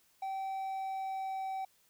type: tone with pitch glide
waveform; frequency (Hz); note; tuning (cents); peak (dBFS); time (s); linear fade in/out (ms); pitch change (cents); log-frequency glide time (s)
triangle; 772 to 767.1; G5 to G5; -27 to -38; -33; 0.22-1.65; 5; -11; 0.37-1.52
effects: white hiss -69 dBFS RMS until 1.89 s